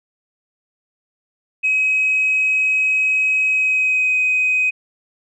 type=tone with pitch glide; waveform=sine; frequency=2542 to 2513 Hz; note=D#7 to D#7; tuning=+36 to +17 cents; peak=-13 dBFS; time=1.63-4.71 s; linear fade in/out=20 ms; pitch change=-19 cents; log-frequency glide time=3.48-4.16 s; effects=tanh soft clip ceiling -10 dBFS